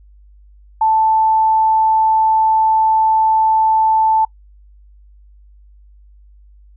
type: tone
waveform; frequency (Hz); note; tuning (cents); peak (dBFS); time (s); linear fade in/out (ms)
sine; 880; A5; 0; -10; 0.81-4.25; 5
effects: noise-tail reverb RT60 0.1 s tail -24 dB re dry + added 50 Hz sine -42 dBFS peak until 6.76 s